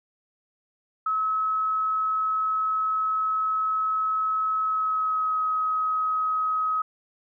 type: tone with pitch glide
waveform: sine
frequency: 1288 to 1269.5 Hz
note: E6 to D#6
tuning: -41 to +34 cents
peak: -22 dBFS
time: 1.06-6.82 s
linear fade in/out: 5 ms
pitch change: -25 cents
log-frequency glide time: 4.61-5.41 s
effects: none